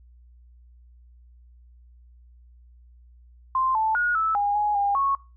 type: tone with pitch steps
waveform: sine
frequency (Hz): 1046 / 878 / 1444 / 1310 / 815 / 834 / 806 / 1102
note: C6 / A5 / F#6 / E6 / G#5 / G#5 / G5 / C#6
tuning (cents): -1 / -4 / -43 / -11 / -33 / +7 / +48 / -11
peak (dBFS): -20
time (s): 3.55-5.15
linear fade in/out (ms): 2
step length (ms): 200
effects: noise-tail reverb RT60 0.3 s tail -21 dB re dry + added 60 Hz sine -49 dBFS peak until 5.36 s